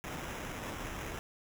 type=noise with sample-and-hold; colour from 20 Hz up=pink; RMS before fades=-41 dBFS; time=0.04-1.19 s; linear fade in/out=0 ms; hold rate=4410 Hz; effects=none